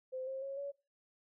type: tone with pitch steps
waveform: sine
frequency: 517 / 531.8 / 547.1 / 562.8 Hz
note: C5 / C5 / C#5 / C#5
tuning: -21 / +28 / -23 / +26 cents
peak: -38 dBFS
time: 0.12-0.72 s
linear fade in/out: 20 ms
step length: 150 ms
effects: noise-tail reverb RT60 0.3 s tail -21 dB re dry